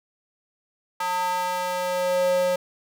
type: tone with high-pass filter sweep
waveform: square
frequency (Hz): 180.7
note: F#3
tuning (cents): -41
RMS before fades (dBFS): -24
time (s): 1-2.56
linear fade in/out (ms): 5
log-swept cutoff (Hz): 1000 to 470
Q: 4.1
effects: none